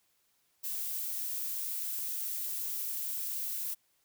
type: noise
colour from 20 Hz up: violet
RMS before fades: -36 dBFS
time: 0.63-3.75 s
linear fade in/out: 20 ms
effects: white hiss -73 dBFS RMS until 4.04 s